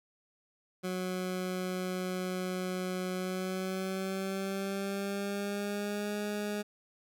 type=tone with pitch glide; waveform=20% pulse; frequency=183.8 to 207.5 Hz; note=F#3 to G#3; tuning=-11 to -1 cents; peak=-28 dBFS; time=0.83-6.63 s; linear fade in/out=20 ms; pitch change=+210 cents; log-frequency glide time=3.13-6.15 s; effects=none